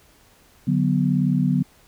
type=chord; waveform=sine; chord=B minor; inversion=first; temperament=equal; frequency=146.83 / 185 / 246.9 Hz; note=D3 / F#3 / B3; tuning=0 / 0 / 0 cents; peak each=-21 / -21 / -22 dBFS; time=0.67-1.63 s; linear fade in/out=10 ms; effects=pink hiss -55 dBFS RMS until 1.87 s